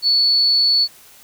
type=tone; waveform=sine; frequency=4435 Hz; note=C#8; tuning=in tune; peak=-12 dBFS; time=0.02-0.88 s; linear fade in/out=50 ms; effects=white hiss -46 dBFS RMS until 1.23 s